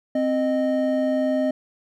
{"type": "tone pair together", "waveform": "triangle", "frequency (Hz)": [261.6, 617.2], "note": ["C4", "D#5"], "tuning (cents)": [0, -14], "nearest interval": "octave + minor third", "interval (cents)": 1486, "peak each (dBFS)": -20, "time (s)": [0.15, 1.51], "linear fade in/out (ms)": 5, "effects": []}